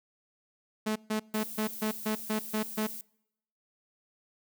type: tone bursts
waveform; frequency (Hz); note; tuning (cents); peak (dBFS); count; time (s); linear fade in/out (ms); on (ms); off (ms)
sawtooth; 215.9; A3; -33; -24; 9; 0.86-2.871; 10; 99; 140
type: noise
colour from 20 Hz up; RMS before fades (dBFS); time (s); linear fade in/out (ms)
violet; -41; 1.34-3.01; 0
effects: noise-tail reverb RT60 0.8 s tail -26 dB re dry